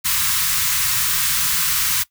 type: band-stop noise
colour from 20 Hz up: white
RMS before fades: -19 dBFS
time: 0.04-2.04 s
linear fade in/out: 20 ms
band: 180 to 1000 Hz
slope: 48 dB/octave
effects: noise-tail reverb RT60 0.1 s tail -19 dB re dry